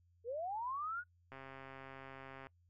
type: linear sweep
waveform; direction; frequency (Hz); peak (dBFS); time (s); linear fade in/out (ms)
sine; up; 438.7 to 1482; -38; 0.24-1.04; 50
type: click train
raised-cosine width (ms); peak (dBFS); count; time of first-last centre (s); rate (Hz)
0.5; -36; 155; 1.32-2.469; 134
effects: noise-tail reverb RT60 0.1 s tail -23 dB re dry + added 87 Hz sine -68 dBFS peak until 2.69 s